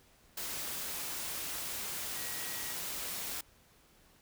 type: tone in noise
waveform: sine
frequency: 1909 Hz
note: A#6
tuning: 41 cents sharp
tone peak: -48 dBFS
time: 2.16-2.73 s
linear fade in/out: 5 ms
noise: white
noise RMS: -39 dBFS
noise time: 0.37-3.41 s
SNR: -12 dB
effects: pink hiss -64 dBFS RMS until 4.21 s